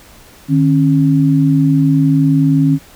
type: tone pair together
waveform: sine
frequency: 152.99 / 272.6 Hz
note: D#3 / C#4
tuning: -29 / -29 cents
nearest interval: minor seventh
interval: 1000 cents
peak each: -11 dBFS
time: 0.48-2.79 s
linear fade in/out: 50 ms
effects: pink hiss -42 dBFS RMS until 2.95 s